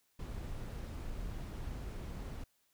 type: noise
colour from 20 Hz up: brown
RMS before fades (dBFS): -42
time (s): 0.19-2.44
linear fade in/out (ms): 5
effects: white hiss -75 dBFS RMS until 2.73 s